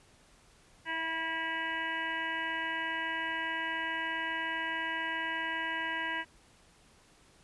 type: harmonic tone with a mistuned harmonic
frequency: 324.8 Hz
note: E4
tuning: 26 cents flat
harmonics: 1 / 2 / 3 / 5 / 6 / 7 / 8 / 9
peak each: -45 / -47 / -38 / -37 / -37 / -46 / -46 / -43 dBFS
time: 0.85-6.25 s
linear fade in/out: 50 ms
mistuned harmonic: 2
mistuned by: +27 cents
effects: pink hiss -62 dBFS RMS until 7.43 s + resampled to 24000 Hz